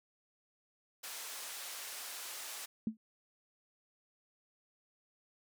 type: band-pass noise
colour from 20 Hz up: white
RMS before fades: -45 dBFS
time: 1.03-2.66 s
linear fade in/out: 10 ms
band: 580 to 12000 Hz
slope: 12 dB/octave
type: tone with exponential decay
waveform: sine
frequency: 220 Hz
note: A3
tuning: in tune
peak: -28 dBFS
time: 2.87-2.97 s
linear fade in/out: 2 ms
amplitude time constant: 21 ms
effects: none